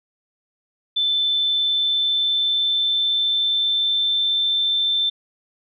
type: tone with pitch glide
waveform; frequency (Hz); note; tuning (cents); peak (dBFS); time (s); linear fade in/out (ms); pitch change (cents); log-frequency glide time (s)
sine; 3528 to 3553; A7 to A7; +4 to +16; -17; 0.96-5.1; 10; +12; 1.38-4.45
effects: none